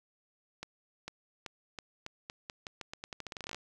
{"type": "accelerating click train", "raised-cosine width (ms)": 0.2, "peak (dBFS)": -23, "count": 23, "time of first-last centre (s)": [0.63, 3.546], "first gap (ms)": 450, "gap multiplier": 0.85, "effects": ["10-bit"]}